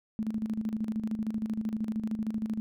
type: tone with tremolo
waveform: sine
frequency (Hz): 218.5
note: A3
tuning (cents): -12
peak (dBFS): -27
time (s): 0.19-2.6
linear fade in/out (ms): 0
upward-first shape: square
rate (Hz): 13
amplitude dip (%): 65
effects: none